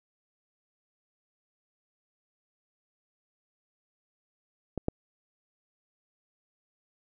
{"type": "clicks", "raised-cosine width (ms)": 2, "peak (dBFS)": [-18, -13], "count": 2, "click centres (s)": [4.777, 4.884], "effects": []}